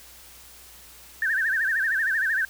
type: tone with vibrato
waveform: sine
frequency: 1678 Hz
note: G#6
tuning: 17 cents sharp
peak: -21 dBFS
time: 1.22-2.45 s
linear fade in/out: 2 ms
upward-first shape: sine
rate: 13 Hz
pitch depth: 170 cents each way
effects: added 60 Hz sine -56 dBFS peak until 2.49 s + white hiss -48 dBFS RMS until 2.49 s